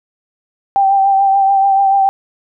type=tone with vibrato; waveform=sine; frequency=784 Hz; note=G5; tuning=in tune; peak=-8 dBFS; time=0.76-2.09 s; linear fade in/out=0 ms; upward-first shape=triangle; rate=6.9 Hz; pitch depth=32 cents each way; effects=none